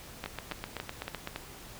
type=two click trains; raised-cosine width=0.3 ms; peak=-19 / -19 dBFS; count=9 / 5; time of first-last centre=0.26-1.274 / 0.24-1.36 s; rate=7.89 / 3.57 Hz; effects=pink hiss -48 dBFS RMS until 1.79 s